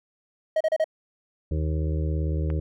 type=tone bursts; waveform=triangle; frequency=632 Hz; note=D#5; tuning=27 cents sharp; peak=-17 dBFS; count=4; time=0.56-0.843 s; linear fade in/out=5 ms; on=46 ms; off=33 ms
type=harmonic tone; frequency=77.78 Hz; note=D#2; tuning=in tune; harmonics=1 / 2 / 4 / 5 / 6 / 7; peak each=-24 / -30 / -36 / -38 / -40 / -41 dBFS; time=1.51-2.6 s; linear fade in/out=5 ms
type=click; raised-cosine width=0.5 ms; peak=-24 dBFS; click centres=2.502 s
effects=none